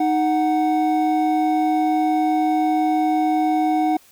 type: tone pair together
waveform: triangle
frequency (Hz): 310.6 / 740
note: D#4 / F#5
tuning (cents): -3 / 0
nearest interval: octave + minor third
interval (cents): 1503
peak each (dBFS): -17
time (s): 0-3.97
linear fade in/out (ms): 5
effects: white hiss -52 dBFS RMS until 4.11 s